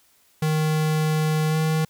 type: tone with pitch glide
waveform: square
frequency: 155.5 to 157.58 Hz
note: D#3 to D#3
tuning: -1 to +22 cents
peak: -20 dBFS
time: 0.42-1.85 s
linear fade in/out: 5 ms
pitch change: +23 cents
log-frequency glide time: 1.48-1.57 s
effects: white hiss -60 dBFS RMS until 1.89 s